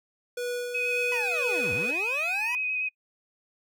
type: tone with tremolo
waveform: square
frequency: 488.1 Hz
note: B4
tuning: 20 cents flat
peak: -29 dBFS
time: 0.37-1.91 s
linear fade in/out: 5 ms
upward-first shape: sine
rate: 1.9 Hz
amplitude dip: 40%
type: tone with vibrato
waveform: sine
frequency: 2519 Hz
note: D#7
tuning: 21 cents sharp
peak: -26 dBFS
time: 0.74-2.89 s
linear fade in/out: 10 ms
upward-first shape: square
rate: 8.7 Hz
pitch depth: 16 cents each way
type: linear two-way sweep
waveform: 25% pulse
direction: down then up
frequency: 1004 to 81 to 1004 Hz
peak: -30 dBFS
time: 1.12-2.55 s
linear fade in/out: 0 ms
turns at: 1.73 s
effects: noise-tail reverb RT60 0.1 s tail -25 dB re dry